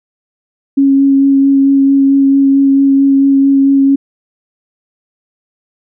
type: tone with vibrato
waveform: sine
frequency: 274.5 Hz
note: C#4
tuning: 17 cents flat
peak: -5 dBFS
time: 0.77-3.96 s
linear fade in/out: 10 ms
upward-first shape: sine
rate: 4.5 Hz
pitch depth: 11 cents each way
effects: none